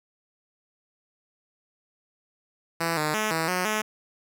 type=tone with pitch steps; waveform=5% pulse; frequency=166.5 / 152.6 / 215.5 / 162.1 / 181.9 / 214.9 Hz; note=E3 / D#3 / A3 / E3 / F#3 / A3; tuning=+18 / -33 / -36 / -29 / -29 / -41 cents; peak=-13 dBFS; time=2.8-3.82 s; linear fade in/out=10 ms; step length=170 ms; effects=none